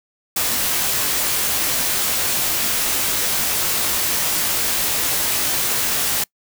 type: noise with comb filter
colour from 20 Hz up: white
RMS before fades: -20 dBFS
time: 0.36-6.24 s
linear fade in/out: 5 ms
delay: 19 ms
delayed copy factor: -0.6
effects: noise-tail reverb RT60 0.1 s tail -25 dB re dry